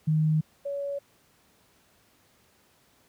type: tone pair in turn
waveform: sine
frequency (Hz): 155.56 / 563.6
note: D#3 / C#5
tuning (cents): 0 / +29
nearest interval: octave + minor seventh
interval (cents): 2229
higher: second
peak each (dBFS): -20 / -29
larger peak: first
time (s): 0.07-0.41 / 0.65-0.99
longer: neither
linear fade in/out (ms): 10
effects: pink hiss -63 dBFS RMS until 3.08 s + high-pass 80 Hz 12 dB/octave